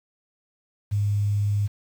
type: tone with quantisation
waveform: sine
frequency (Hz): 102.6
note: G#2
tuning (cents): -21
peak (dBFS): -20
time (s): 0.91-1.68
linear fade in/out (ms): 20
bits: 8
effects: none